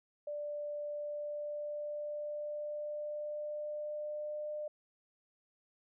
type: tone with pitch glide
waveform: sine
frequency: 589 to 601 Hz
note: D5 to D5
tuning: +5 to +40 cents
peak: -37 dBFS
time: 0.27-4.68 s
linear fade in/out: 5 ms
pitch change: +35 cents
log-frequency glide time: 0.8-4.53 s
effects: none